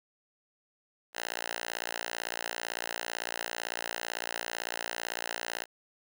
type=tone with high-pass filter; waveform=5% pulse; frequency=57.9 Hz; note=A#1; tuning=11 cents flat; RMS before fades=-37 dBFS; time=1.13-5.66 s; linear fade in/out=50 ms; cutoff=1000 Hz; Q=0.71; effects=none